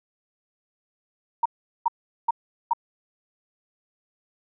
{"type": "tone bursts", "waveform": "sine", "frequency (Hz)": 932.3, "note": "A#5", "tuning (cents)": 0, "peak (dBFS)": -17, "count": 4, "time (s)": [1.43, 2.734], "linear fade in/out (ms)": 5, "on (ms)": 26, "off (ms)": 400, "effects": []}